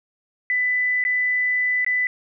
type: tone with dropouts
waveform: sine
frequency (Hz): 1995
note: B6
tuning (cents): +17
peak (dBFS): -18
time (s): 0.5-2.07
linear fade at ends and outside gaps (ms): 1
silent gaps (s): 1.04-1.05 / 1.847-1.864
effects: none